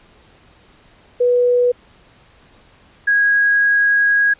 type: tone pair in turn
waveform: sine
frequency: 490 / 1648.2 Hz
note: B4 / G#6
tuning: -14 / -14 cents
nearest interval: octave + major sixth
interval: 2100 cents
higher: second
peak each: -11 dBFS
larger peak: neither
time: 1.2-1.72 / 3.07-4.34 s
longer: second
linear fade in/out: 10 ms
effects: pink hiss -50 dBFS RMS until 4.39 s + resampled to 8000 Hz